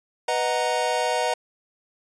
square chord, B major seventh, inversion none, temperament equal, 493.9 / 622.3 / 740 / 932.3 Hz, B4 / D#5 / F#5 / A#5, 0 / 0 / 0 / 0 cents, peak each -28 dBFS, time 0.28-1.34 s, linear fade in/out 5 ms, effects resampled to 22050 Hz

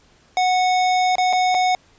square tone with dropouts, 736 Hz, F#5, 9 cents flat, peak -16 dBFS, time 0.37-1.75 s, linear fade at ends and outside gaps 1 ms, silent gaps 1.155-1.182 / 1.328-1.332 / 1.545-1.548 s, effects pink hiss -55 dBFS RMS until 1.98 s + resampled to 16000 Hz

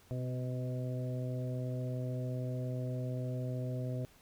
harmonic tone with a mistuned harmonic, 126.3 Hz, B2, 39 cents sharp, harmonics 1 / 2 / 3 / 4 / 5, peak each -35 / -43 / -48 / -46 / -46 dBFS, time 0.11-4.05 s, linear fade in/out 0 ms, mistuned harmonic 2, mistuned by +18 cents, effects pink hiss -63 dBFS RMS until 4.21 s

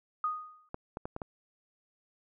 sine tone with exponential decay, 1240 Hz, D#6, 6 cents flat, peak -26 dBFS, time 0.24-0.69 s, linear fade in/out 2 ms, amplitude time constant 96 ms
clicks, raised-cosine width 1 ms, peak -23 dBFS, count 5, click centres 0.744 / 0.971 / 1.055 / 1.164 / 1.218 s
effects none

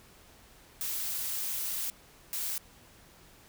blue noise bursts at uneven times, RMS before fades -34 dBFS, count 2, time 0.81-1.9 / 2.33-2.58 s, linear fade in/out 0 ms, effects pink hiss -57 dBFS RMS until 3.48 s

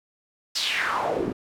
pink noise with band-pass filter sweep, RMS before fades -26 dBFS, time 0.55-1.33 s, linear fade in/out 10 ms, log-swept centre 5200 to 240 Hz, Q 3.5, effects none

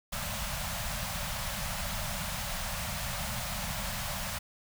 pink band-stop noise, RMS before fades -35 dBFS, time 0.12-4.39 s, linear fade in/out 10 ms, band 220 to 540 Hz, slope 96 dB/octave, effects none

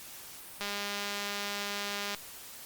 click train, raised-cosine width 0.2 ms, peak -18 dBFS, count 313, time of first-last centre 0.61-2.147 s, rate 203 Hz, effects white hiss -47 dBFS RMS until 2.65 s + Opus 48 kbps

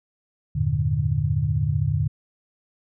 sine chord, E half-diminished seventh, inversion none, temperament equal with one note detuned, 82.41 / 98 / 113.81 / 146.83 Hz, E2 / G2 / Bb2 / D3, 0 / 0 / -41 / 0 cents, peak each -27 / -27 / -25 / -23 dBFS, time 0.55-2.08 s, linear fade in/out 10 ms, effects none

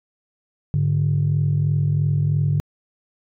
sine tone pair together, 103.83 / 146.84 Hz, G#2 / D3, 0 / 0 cents, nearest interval tritone, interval 600 cents, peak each -20 / -17 dBFS, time 0.74-2.6 s, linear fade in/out 0 ms, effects tanh soft clip ceiling -11 dBFS

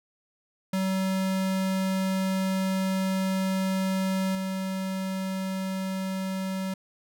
square tone with level steps, 190 Hz, F#3, 46 cents sharp, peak -25 / -29 dBFS, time 0.73-6.74 s, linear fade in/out 5 ms, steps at 4.35 s, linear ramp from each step 2 ms, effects none

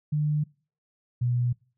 sine tone pair in turn, 150 / 122.15 Hz, D3 / B2, +37 / -19 cents, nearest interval major third, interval 356 cents, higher first, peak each -22 dBFS, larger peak neither, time 0.12-0.44 / 1.21-1.53 s, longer neither, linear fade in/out 10 ms, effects noise-tail reverb RT60 0.4 s tail -24 dB re dry

